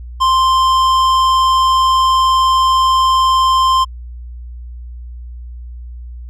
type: tone with tanh clipping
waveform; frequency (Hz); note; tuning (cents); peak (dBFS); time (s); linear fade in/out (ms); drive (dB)
sine; 1046.5; C6; 0; -11; 0.2-3.85; 20; 13
effects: added 60 Hz sine -27 dBFS peak until 6.29 s